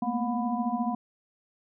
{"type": "tone cluster", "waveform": "sine", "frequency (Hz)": [217.7, 232.9, 246.7, 722, 994], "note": ["A3", "A#3", "B3", "F#5", "B5"], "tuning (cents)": [-18, -1, -2, -43, 11], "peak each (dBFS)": [-35, -30, -33, -32, -35], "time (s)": [0.02, 0.95], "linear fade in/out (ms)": 5, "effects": []}